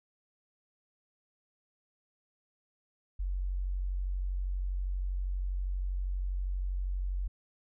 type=tone; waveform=sine; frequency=46.25 Hz; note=F#1; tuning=in tune; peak=-30 dBFS; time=3.19-7.28 s; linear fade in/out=10 ms; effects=none